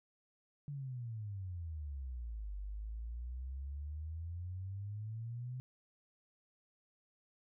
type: exponential two-way sweep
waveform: sine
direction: down then up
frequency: 146.8 to 48.57 to 128.5 Hz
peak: -40 dBFS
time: 0.68-5.6 s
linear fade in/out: 0 ms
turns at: 2.56 s
effects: none